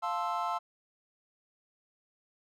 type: chord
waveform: triangle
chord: F major seventh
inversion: none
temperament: equal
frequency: 698.5 / 880 / 1046.5 / 1318.5 Hz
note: F5 / A5 / C6 / E6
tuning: 0 / 0 / 0 / 0 cents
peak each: -34 dBFS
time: 0.02-0.59 s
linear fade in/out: 20 ms
effects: none